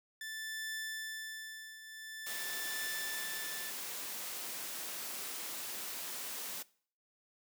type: tone with tremolo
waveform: sawtooth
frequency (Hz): 1760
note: A6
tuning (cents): 0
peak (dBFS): -34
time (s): 0.21-3.7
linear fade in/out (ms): 2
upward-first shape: triangle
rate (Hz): 0.47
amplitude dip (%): 75
type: noise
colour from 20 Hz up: white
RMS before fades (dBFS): -42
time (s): 2.26-6.63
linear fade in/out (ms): 10
effects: noise-tail reverb RT60 0.5 s tail -21 dB re dry + high-pass 200 Hz 12 dB/octave